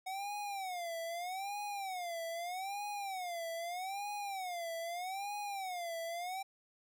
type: tone with vibrato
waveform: square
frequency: 740 Hz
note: F#5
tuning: in tune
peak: -39 dBFS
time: 0.06-6.43 s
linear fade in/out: 10 ms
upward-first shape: sine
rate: 0.8 Hz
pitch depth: 190 cents each way
effects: none